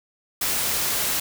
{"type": "noise", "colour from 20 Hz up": "white", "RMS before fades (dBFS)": -24, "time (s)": [0.41, 1.2], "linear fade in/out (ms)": 5, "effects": []}